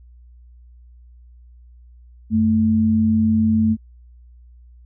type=tone pair together; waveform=sine; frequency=93.28 / 220 Hz; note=F#2 / A3; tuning=+15 / 0 cents; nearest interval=octave + minor third; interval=1485 cents; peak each=-22 / -14 dBFS; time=2.3-3.77 s; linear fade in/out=50 ms; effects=added 60 Hz sine -43 dBFS peak until 4.85 s